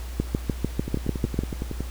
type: two click trains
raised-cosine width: 3 ms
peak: -9 / -16 dBFS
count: 9 / 11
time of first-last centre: 0.2-1.39 / 0.88-1.806 s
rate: 6.72 / 10.8 Hz
effects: added 60 Hz sine -31 dBFS peak until 1.9 s + pink hiss -44 dBFS RMS until 1.9 s